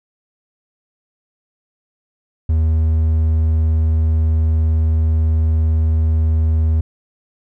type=tone; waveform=triangle; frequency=79.5 Hz; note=D#2; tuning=38 cents sharp; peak=-10 dBFS; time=2.49-6.81 s; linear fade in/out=5 ms; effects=none